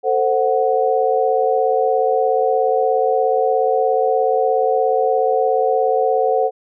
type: chord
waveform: sine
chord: F# diminished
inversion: first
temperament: equal with one note detuned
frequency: 446.4 / 523.3 / 740 Hz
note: A4 / C5 / F#5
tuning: +25 / 0 / 0 cents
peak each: -18 dBFS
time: 0.03-6.51 s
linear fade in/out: 50 ms
effects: none